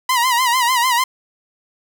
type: tone with vibrato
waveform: sawtooth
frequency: 987.8 Hz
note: B5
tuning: in tune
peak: -10 dBFS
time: 0.09-1.04 s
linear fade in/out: 5 ms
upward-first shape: sine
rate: 6.7 Hz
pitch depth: 100 cents each way
effects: none